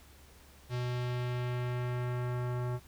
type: tone with low-pass filter sweep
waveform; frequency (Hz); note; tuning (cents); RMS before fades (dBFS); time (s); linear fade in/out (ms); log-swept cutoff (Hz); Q
square; 123.47; B2; 0; -34; 0.69-2.8; 50; 4800 to 1200; 1.1
effects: added 70 Hz sine -57 dBFS peak until 2.87 s + pink hiss -59 dBFS RMS until 2.87 s